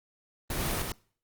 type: noise with echo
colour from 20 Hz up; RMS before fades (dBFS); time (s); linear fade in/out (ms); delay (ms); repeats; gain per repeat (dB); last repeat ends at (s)
pink; -32; 0.5-0.82; 2; 100; 1; -2; 0.92
effects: noise-tail reverb RT60 0.5 s tail -24 dB re dry + Opus 24 kbps